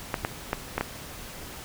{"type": "clicks", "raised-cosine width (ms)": 0.5, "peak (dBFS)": -10, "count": 5, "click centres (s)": [0.142, 0.249, 0.531, 0.78, 0.81], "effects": ["pink hiss -41 dBFS RMS until 1.64 s"]}